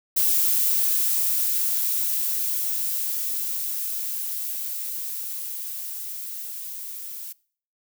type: noise with level ramp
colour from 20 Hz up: violet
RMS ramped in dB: -20 to -36 dBFS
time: 0.16-7.33 s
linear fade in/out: 10 ms
effects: noise-tail reverb RT60 0.5 s tail -23 dB re dry